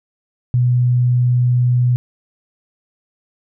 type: tone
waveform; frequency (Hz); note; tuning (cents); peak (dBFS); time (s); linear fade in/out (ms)
sine; 123.47; B2; 0; -11; 0.54-1.96; 0
effects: none